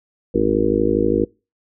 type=harmonic tone with a mistuned harmonic; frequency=52.4 Hz; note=G#1; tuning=16 cents sharp; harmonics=1 / 2 / 4 / 5 / 6 / 7 / 8 / 9; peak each=-29 / -28 / -24 / -24 / -21 / -21 / -24 / -20 dBFS; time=0.34-1.25 s; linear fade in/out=10 ms; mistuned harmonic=1; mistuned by=-150 cents; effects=noise-tail reverb RT60 0.3 s tail -26 dB re dry